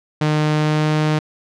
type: tone with pitch glide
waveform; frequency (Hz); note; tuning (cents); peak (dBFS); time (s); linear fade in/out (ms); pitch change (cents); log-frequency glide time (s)
sawtooth; 152.4 to 153.55; D#3 to D#3; -36 to -23; -11; 0.21-1.19; 5; +13; 0.55-0.91
effects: low-pass 5000 Hz 12 dB/octave